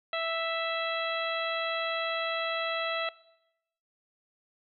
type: harmonic tone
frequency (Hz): 659.3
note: E5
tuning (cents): 0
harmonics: 1 / 2 / 3 / 4 / 5 / 6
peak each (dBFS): -32 / -35 / -37 / -38 / -39 / -40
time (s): 0.13-3.09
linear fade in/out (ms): 2
effects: noise-tail reverb RT60 0.9 s tail -21 dB re dry